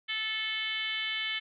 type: tone with frequency modulation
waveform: sine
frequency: 2626 Hz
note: E7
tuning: 7 cents flat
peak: -30 dBFS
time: 0.08-1.4 s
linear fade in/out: 20 ms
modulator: 439 Hz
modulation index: 2.1
effects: none